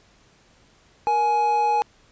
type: tone pair together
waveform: triangle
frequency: 470.9 / 839 Hz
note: A#4 / G#5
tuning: +18 / +17 cents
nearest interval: minor seventh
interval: 999 cents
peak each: -26 / -16 dBFS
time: 1.07-1.82 s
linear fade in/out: 0 ms
effects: pink hiss -57 dBFS RMS until 2.11 s + resampled to 16000 Hz